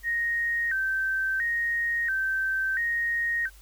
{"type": "tone with vibrato", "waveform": "sine", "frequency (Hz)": 1703, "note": "G#6", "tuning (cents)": 43, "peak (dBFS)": -24, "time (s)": [0.03, 3.5], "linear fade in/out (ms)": 50, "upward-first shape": "square", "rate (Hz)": 0.73, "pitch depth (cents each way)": 160, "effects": ["added 50 Hz sine -49 dBFS peak until 3.61 s", "white hiss -56 dBFS RMS until 3.61 s"]}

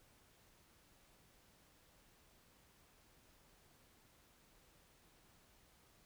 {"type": "silence", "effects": ["pink hiss -69 dBFS RMS until 6.05 s"]}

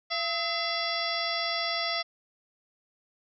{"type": "harmonic tone with a mistuned harmonic", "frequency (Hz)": 679, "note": "F5", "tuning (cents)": -49, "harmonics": [1, 2, 3, 4, 5, 6, 7, 8], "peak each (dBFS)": [-34, -36, -34, -42, -35, -41, -34, -37], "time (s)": [0.1, 2.03], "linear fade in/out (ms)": 20, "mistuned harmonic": 2, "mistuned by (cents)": -92, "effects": []}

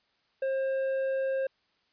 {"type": "tone with tanh clipping", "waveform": "triangle", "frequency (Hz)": 534, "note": "C5", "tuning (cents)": 35, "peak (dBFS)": -28, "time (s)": [0.42, 1.47], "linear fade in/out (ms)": 5, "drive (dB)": 11, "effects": ["white hiss -71 dBFS RMS until 1.92 s", "resampled to 11025 Hz"]}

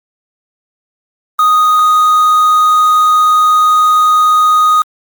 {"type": "tone with quantisation", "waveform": "triangle", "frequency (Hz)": 1244.5, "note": "D#6", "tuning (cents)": 0, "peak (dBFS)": -4, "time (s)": [1.39, 4.82], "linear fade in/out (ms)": 2, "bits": 4, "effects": ["Opus 24 kbps"]}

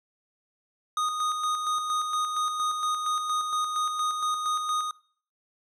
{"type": "tone with tremolo", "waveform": "square", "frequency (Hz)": 1239, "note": "D#6", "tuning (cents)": -8, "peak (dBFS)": -25, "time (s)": [0.97, 4.91], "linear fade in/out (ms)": 2, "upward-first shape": "square", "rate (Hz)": 4.3, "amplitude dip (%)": 40, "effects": ["noise-tail reverb RT60 0.5 s tail -21 dB re dry", "low-pass 9000 Hz 12 dB/octave"]}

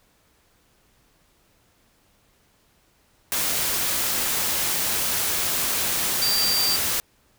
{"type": "tone in noise", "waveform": "sine", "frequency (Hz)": 4699, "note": "D8", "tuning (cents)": 0, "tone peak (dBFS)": -21, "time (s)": [6.22, 6.76], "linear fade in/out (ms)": 0, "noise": "white", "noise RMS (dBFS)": -24, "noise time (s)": [3.32, 7], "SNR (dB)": 0, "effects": ["pink hiss -62 dBFS RMS until 7.38 s"]}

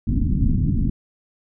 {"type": "low-pass noise", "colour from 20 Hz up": "pink", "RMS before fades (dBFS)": -19, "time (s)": [0.07, 0.9], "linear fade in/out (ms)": 5, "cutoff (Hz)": 280, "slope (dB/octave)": 48, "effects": []}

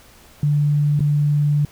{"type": "tone with dropouts", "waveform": "sine", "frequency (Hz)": 146.83, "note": "D3", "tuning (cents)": 0, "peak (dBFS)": -14, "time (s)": [0.43, 1.65], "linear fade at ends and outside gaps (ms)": 2, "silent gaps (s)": [0.994, 1.005], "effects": ["pink hiss -48 dBFS RMS until 1.71 s"]}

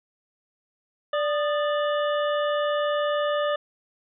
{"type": "harmonic tone with a mistuned harmonic", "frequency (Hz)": 587.3, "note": "D5", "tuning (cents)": 0, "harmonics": [1, 2, 3, 5, 6], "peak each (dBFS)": [-23, -29, -33, -37, -39], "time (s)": [1.13, 3.56], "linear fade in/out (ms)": 5, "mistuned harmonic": 2, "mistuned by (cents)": 75, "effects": []}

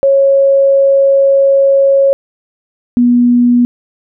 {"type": "tone pair in turn", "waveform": "sine", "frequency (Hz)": [549, 242.7], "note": ["C#5", "B3"], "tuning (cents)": [-17, -30], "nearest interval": "octave + major second", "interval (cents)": 1413, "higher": "first", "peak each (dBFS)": -5, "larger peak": "neither", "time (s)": [[0.03, 2.13], [2.97, 3.65]], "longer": "first", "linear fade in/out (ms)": 0, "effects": []}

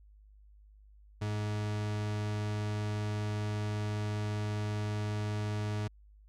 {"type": "tone", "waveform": "40% pulse", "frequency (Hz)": 105.2, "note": "G#2", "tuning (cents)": 23, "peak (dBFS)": -31, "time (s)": [1.21, 5.88], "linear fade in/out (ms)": 10, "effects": ["added 51 Hz sine -55 dBFS peak until 6.28 s", "low-pass 7000 Hz 12 dB/octave"]}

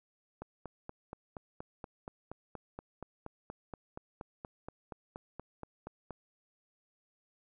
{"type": "click train", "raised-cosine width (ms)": 1, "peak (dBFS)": -28, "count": 25, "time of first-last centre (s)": [0.42, 6.107], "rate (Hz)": 4.22, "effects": []}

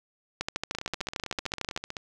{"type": "two click trains", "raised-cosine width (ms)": 0.2, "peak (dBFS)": [-12, -18], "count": [19, 20], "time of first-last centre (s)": [[0.41, 1.763], [0.75, 1.968]], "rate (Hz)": [13.3, 15.6], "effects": []}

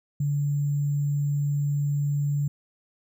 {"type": "tone with sample-and-hold", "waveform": "sine", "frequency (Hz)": 144.2, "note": "D3", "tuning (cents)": -31, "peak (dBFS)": -22, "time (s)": [0.2, 2.48], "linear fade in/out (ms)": 5, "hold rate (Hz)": 7350, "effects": []}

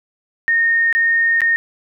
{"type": "tone with dropouts", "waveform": "sine", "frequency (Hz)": 1841, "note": "A#6", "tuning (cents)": -22, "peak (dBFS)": -12, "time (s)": [0.48, 1.56], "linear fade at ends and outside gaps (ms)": 0, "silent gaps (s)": [[0.927, 0.95], [1.406, 1.417]], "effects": []}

